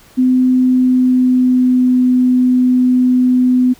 sine tone with pitch glide, 255 to 251.9 Hz, C4 to B3, -44 to +34 cents, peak -8 dBFS, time 0.17-3.74 s, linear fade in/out 20 ms, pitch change -22 cents, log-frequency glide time 0.53-1.98 s, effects pink hiss -45 dBFS RMS until 3.79 s

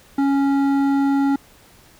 sine tone with hard clipping, 277.2 Hz, C#4, in tune, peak -17 dBFS, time 0.18-1.36 s, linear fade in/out 5 ms, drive 10 dB, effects pink hiss -50 dBFS RMS until 1.99 s

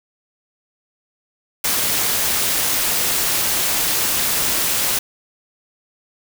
white noise with amplitude modulation, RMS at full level -17 dBFS, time 1.64-4.99 s, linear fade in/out 5 ms, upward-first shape sine, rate 284 Hz, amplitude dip 45%, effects none

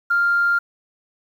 sine tone, 1396.9 Hz, F6, in tune, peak -14 dBFS, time 0.1-0.59 s, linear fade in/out 10 ms, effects tanh soft clip ceiling -10 dBFS + 8-bit

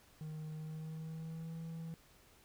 triangle tone with pitch glide, 155.4 to 163.79 Hz, D#3 to E3, -2 to -11 cents, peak -40 dBFS, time 0.21-1.94 s, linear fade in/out 0 ms, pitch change +91 cents, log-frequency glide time 0.54-1.54 s, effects pink hiss -65 dBFS RMS until 2.44 s

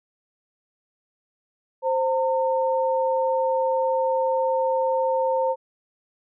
sine tone pair together, 524 / 909.1 Hz, C5 / A#5, +2 / -44 cents, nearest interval minor seventh, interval 954 cents, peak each -21 / -24 dBFS, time 1.82-5.56 s, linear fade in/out 50 ms, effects none

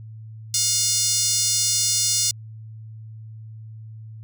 5% pulse tone with high-pass filter, 714 Hz, F5, 38 cents sharp, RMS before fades -21 dBFS, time 0.54-2.31 s, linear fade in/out 2 ms, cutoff 5400 Hz, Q 1.5, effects added 110 Hz sine -36 dBFS peak until 4.23 s

